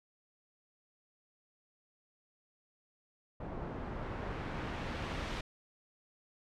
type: noise with low-pass filter sweep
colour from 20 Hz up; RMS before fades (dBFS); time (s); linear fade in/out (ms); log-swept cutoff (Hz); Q
pink; -40; 3.4-5.41; 5; 830 to 4000; 0.74
effects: none